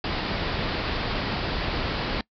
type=low-pass noise; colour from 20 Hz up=pink; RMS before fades=-28 dBFS; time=0.04-2.21 s; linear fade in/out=2 ms; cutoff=5000 Hz; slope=96 dB/octave; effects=noise-tail reverb RT60 0.1 s tail -23 dB re dry